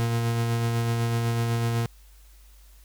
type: tone with tremolo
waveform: 40% pulse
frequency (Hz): 116.54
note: A#2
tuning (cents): 0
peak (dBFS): -21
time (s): 0-1.86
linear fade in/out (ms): 0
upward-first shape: sine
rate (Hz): 8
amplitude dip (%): 25
effects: added 50 Hz sine -49 dBFS peak until 2.84 s + white hiss -59 dBFS RMS until 2.84 s